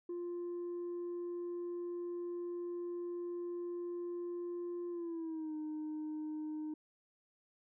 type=tone with pitch glide; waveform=sine; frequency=349.2 to 307.5 Hz; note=F4 to D#4; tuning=0 to -20 cents; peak=-36 dBFS; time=0.09-6.74 s; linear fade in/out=5 ms; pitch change=-220 cents; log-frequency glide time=4.9-5.55 s; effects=tanh soft clip ceiling -37 dBFS